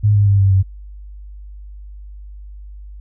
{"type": "tone with pitch steps", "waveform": "sine", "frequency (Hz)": [104.4, 102.02, 99.69, 97.41, 95.18], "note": ["G#2", "G#2", "G2", "G2", "F#2"], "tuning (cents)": [10, -30, 30, -10, 49], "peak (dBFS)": -9, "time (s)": [0.03, 0.63], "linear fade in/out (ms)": 20, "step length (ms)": 120, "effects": ["added 50 Hz sine -32 dBFS peak until 3 s"]}